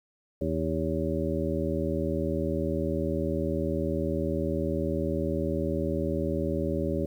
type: harmonic tone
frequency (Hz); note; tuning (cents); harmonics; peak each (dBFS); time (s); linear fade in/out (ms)
80; D#2; +49; 1 / 2 / 3 / 4 / 5 / 7; -33 / -33 / -33 / -33 / -33 / -33; 0.41-7.06; 5
effects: 10-bit